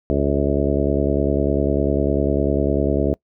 harmonic tone with a mistuned harmonic, 70 Hz, C#2, 18 cents sharp, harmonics 1 / 2 / 3 / 4 / 5 / 6 / 7 / 8 / 9, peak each -23 / -25 / -26 / -23 / -24 / -24 / -28 / -28 / -27 dBFS, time 0.1-3.14 s, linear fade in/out 0 ms, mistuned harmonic 9, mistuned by +36 cents, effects noise-tail reverb RT60 0.1 s tail -24 dB re dry

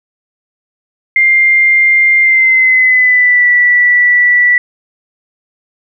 sine tone with pitch glide, 2100 to 1959.4 Hz, C7 to B6, +6 to -14 cents, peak -5 dBFS, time 1.16-4.58 s, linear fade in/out 2 ms, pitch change -120 cents, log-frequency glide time 2.22-3.48 s, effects none

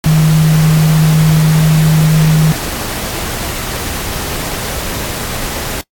sine tone in noise, 156.8 Hz, D#3, 14 cents sharp, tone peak -6 dBFS, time 0.06-2.52 s, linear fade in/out 0 ms, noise pink, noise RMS -20 dBFS, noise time 0.04-5.81 s, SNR +11 dB, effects noise-tail reverb RT60 0.1 s tail -22 dB re dry + AAC 64 kbps

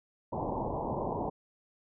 white low-pass noise, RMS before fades -34 dBFS, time 0.32-1.3 s, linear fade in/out 10 ms, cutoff 1000 Hz, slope 96 dB/octave, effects none

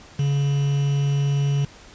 triangle tone with quantisation, 141.1 Hz, C#3, 31 cents sharp, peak -16 dBFS, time 0.19-1.65 s, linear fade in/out 5 ms, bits 6, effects pink hiss -46 dBFS RMS until 1.94 s + resampled to 16000 Hz

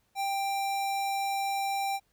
square tone, 788 Hz, G5, 9 cents sharp, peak -29 dBFS, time 0.15-2 s, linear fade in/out 50 ms, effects pink hiss -72 dBFS RMS until 2.12 s

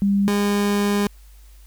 sine / 30% pulse tone pair in turn, 199.4 / 203.7 Hz, G3 / G#3, +30 / -33 cents, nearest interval unison, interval 37 cents, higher second, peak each -15 dBFS, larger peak neither, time 0.02-0.28 / 0.28-1.07 s, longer second, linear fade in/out 0 ms, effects added 50 Hz sine -43 dBFS peak until 1.66 s + white hiss -56 dBFS RMS until 1.66 s

